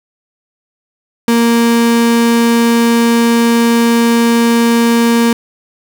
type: tone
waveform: 35% pulse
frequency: 233.1 Hz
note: A#3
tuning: in tune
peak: -6 dBFS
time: 1.28-5.33 s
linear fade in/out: 2 ms
effects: none